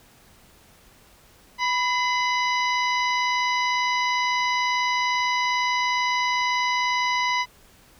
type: harmonic tone with a mistuned harmonic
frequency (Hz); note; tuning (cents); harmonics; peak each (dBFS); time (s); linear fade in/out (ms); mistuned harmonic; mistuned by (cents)
987.8; B5; 0; 1 / 2 / 3 / 4 / 5 / 6; -23 / -25 / -33 / -34 / -35 / -39; 1.58-7.46; 50; 2; +56
effects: pink hiss -54 dBFS RMS until 7.99 s